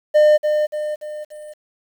triangle tone with echo, 604 Hz, D5, 48 cents sharp, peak -7 dBFS, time 0.14-0.38 s, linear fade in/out 20 ms, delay 290 ms, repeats 4, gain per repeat -6 dB, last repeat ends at 1.54 s, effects 8-bit

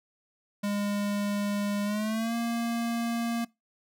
square tone with pitch glide, 204 to 233 Hz, G#3 to A#3, -31 to -1 cents, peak -28 dBFS, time 0.63-3.45 s, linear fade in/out 10 ms, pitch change +230 cents, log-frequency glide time 1.84-2.35 s, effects noise-tail reverb RT60 0.2 s tail -21 dB re dry

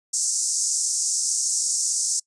white band-pass noise, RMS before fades -24 dBFS, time 0.13-2.2 s, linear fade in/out 10 ms, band 5500 to 8600 Hz, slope 48 dB/octave, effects noise-tail reverb RT60 0.1 s tail -25 dB re dry + resampled to 24000 Hz

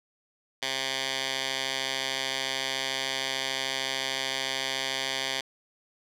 10% pulse tone with band-pass filter, 133.5 Hz, C3, 35 cents sharp, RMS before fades -31 dBFS, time 0.62-5.41 s, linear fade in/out 5 ms, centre 3600 Hz, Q 1.3, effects none

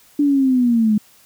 sine linear sweep, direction down, 293.7 to 207.7 Hz, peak -12 dBFS, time 0.19-0.98 s, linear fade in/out 5 ms, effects white hiss -51 dBFS RMS until 1.25 s

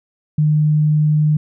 sine tone, 151.9 Hz, D#3, 41 cents flat, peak -11 dBFS, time 0.38-1.37 s, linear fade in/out 5 ms, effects none

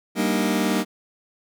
sawtooth chord, Eb major seventh, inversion first, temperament just, 194.45 / 233.3 / 291.7 / 311.1 Hz, G3 / Bb3 / D4 / Eb4, -14 / +2 / -12 / 0 cents, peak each -20 / -20 / -24 / -22 dBFS, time 0.15-0.85 s, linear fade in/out 50 ms, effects none

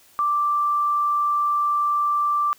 sine tone, 1174.7 Hz, D6, in tune, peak -18 dBFS, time 0.19-2.53 s, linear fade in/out 0 ms, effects white hiss -54 dBFS RMS until 2.58 s

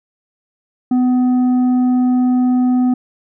triangle tone with tanh clipping, 250.9 Hz, B3, 28 cents sharp, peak -12 dBFS, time 0.91-2.94 s, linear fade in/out 5 ms, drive 10 dB, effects none

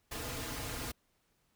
pink noise with comb filter, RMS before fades -40 dBFS, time 0.11-0.92 s, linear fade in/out 10 ms, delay 5.3 ms, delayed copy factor -0.7, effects pink hiss -75 dBFS RMS until 1.55 s

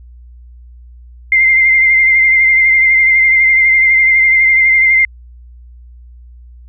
sine tone with vibrato, 2093 Hz, C7, in tune, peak -6 dBFS, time 1.32-5.05 s, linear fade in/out 2 ms, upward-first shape triangle, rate 12 Hz, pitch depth 33 cents each way, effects added 60 Hz sine -34 dBFS peak until 6.68 s

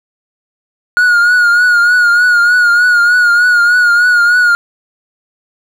triangle tone with vibrato, 1440 Hz, F#6, 47 cents flat, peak -4 dBFS, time 0.97-4.55 s, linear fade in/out 0 ms, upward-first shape triangle, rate 3.3 Hz, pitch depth 56 cents each way, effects none

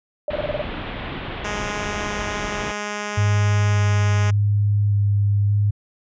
sine tone bursts, 596 Hz, D5, 25 cents sharp, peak -20 dBFS, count 7, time 0.28-0.617 s, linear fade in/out 2 ms, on 25 ms, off 27 ms
pink low-pass noise, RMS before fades -30 dBFS, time 0.3-2.72 s, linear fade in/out 5 ms, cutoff 3600 Hz, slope 48 dB/octave
5% pulse tone, 207.7 Hz, G#3, in tune, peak -14 dBFS, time 1.44-4.31 s, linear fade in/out 10 ms
sine tone with vibrato, 102.2 Hz, G#2, 27 cents flat, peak -15 dBFS, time 3.17-5.71 s, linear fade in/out 10 ms, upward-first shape square, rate 0.86 Hz, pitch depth 10 cents each way
effects resampled to 16000 Hz

